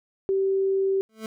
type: tone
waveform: sine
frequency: 387.1 Hz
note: G4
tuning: 22 cents flat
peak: -20 dBFS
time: 0.29-1.01 s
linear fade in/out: 0 ms
type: tone with exponential growth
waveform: 25% pulse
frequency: 220 Hz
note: A3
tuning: in tune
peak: -25 dBFS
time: 1.09-1.26 s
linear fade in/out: 2 ms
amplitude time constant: 35 ms
effects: none